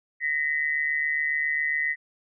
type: tone pair together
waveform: sine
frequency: 1864.7 / 2012 Hz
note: A#6 / B6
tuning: 0 / +32 cents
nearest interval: minor second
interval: 132 cents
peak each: -26 dBFS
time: 0.2-1.96 s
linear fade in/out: 50 ms
effects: none